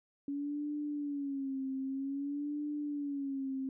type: tone with vibrato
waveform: sine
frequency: 280.4 Hz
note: C#4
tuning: 20 cents sharp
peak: -34 dBFS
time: 0.28-3.69 s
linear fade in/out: 2 ms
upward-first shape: sine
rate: 0.52 Hz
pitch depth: 92 cents each way
effects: none